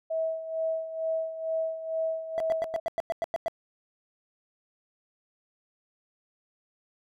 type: tone with tremolo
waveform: sine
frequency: 646 Hz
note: E5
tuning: 35 cents flat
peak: -25 dBFS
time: 0.1-2.8 s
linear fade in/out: 10 ms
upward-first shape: sine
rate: 2.2 Hz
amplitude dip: 70%
type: tone bursts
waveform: triangle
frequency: 665 Hz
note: E5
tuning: 15 cents sharp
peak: -23 dBFS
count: 10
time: 2.38-3.482 s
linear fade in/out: 0 ms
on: 22 ms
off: 98 ms
effects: none